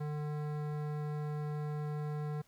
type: tone with hard clipping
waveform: sine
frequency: 149.6 Hz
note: D3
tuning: 32 cents sharp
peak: -37 dBFS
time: 0-2.42 s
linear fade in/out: 10 ms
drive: 16 dB
effects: pink hiss -68 dBFS RMS until 2.47 s